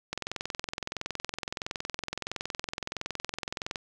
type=click train; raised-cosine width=0.2 ms; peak=-15 dBFS; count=79; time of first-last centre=0.13-3.758 s; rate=21.5 Hz; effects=none